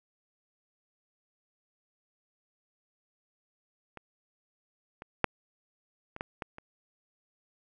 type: clicks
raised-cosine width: 0.5 ms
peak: -28 / -27 / -7 / -26 / -18 / -20 / -29 dBFS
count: 7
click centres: 3.973 / 5.021 / 5.243 / 6.164 / 6.209 / 6.422 / 6.584 s
effects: none